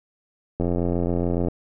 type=click train; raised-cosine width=2 ms; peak=-11 dBFS; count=78; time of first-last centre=0.6-1.484 s; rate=87.1 Hz; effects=none